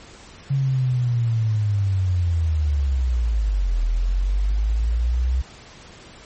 sine linear two-way sweep, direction down then up, 138.59 to 40.14 to 64.6 Hz, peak -17 dBFS, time 0.5-5.42 s, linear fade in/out 10 ms, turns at 3.83 s, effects pink hiss -44 dBFS RMS until 6.25 s + MP3 32 kbps

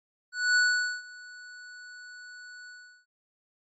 square tone with ADSR envelope, 1477 Hz, F#6, 3 cents flat, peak -20 dBFS, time 0.32-3.06 s, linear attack 240 ms, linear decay 460 ms, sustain -24 dB, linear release 380 ms, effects MP3 32 kbps

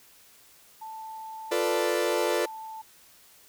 sine tone, 882 Hz, A5, 4 cents sharp, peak -37 dBFS, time 0.81-2.82 s, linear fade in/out 10 ms
40% pulse chord, B half-diminished seventh, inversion second, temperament equal, 349.2 / 440 / 493.9 / 587.3 Hz, F4 / A4 / B4 / D5, 0 / 0 / 0 / 0 cents, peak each -29 dBFS, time 1.51-2.46 s, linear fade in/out 10 ms
effects white hiss -56 dBFS RMS until 3.48 s

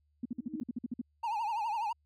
sine tone bursts, 241.2 Hz, B3, 41 cents flat, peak -32 dBFS, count 11, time 0.23-1.015 s, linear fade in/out 5 ms, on 25 ms, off 51 ms
sine tone with exponential growth, 311.1 Hz, D#4, in tune, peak -34 dBFS, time 0.31-0.6 s, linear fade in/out 0 ms, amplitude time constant 62 ms
triangle tone with vibrato, 880 Hz, A5, in tune, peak -29 dBFS, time 1.23-1.93 s, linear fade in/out 10 ms, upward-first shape triangle, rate 12 Hz, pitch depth 150 cents each way
effects added 74 Hz sine -70 dBFS peak until 2.05 s

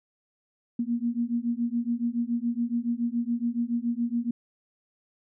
sine beating tone pair, 233.1 / 240.2 Hz, A#3 / B3, 0 / -48 cents, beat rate 7.1 Hz, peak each -28 dBFS, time 0.79-4.31 s, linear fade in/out 5 ms, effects none

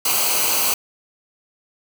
white noise with comb filter, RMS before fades -19 dBFS, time 0.05-0.74 s, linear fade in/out 5 ms, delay 0.56 ms, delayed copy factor -0.7, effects none

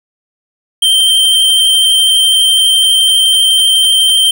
square tone with vibrato, 3136 Hz, G7, in tune, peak -7 dBFS, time 0.82-4.31 s, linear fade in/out 5 ms, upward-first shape sine, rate 12 Hz, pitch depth 12 cents each way, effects none

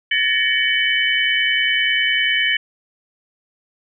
sine tone cluster, 1719 / 1849 / 2259 / 3006 Hz, A6 / A#6 / C#7 / F#7, -41 / -15 / +32 / +27 cents, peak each -23 / -21 / -21 / -19 dBFS, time 0.11-2.57 s, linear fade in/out 5 ms, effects none

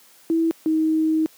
sine tone pair in turn, 327.8 / 316 Hz, E4 / D#4, -10 / +27 cents, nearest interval minor second, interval 63 cents, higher first, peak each -16 dBFS, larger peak neither, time 0.3-0.51 / 0.66-1.26 s, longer second, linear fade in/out 0 ms, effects white hiss -52 dBFS RMS until 1.37 s + high-pass 200 Hz 12 dB/octave

